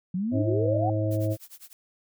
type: exponential sweep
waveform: sine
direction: up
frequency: 173.6 to 784 Hz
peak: -25 dBFS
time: 0.14-0.9 s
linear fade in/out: 5 ms
type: harmonic tone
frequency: 106.9 Hz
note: A2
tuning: 49 cents flat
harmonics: 1 / 3 / 5 / 6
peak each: -25 / -30 / -32 / -33 dBFS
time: 0.31-1.37 s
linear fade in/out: 50 ms
type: noise with tremolo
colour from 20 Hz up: blue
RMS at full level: -44 dBFS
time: 1.11-1.73 s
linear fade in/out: 0 ms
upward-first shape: sine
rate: 9.9 Hz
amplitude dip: 95%
effects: none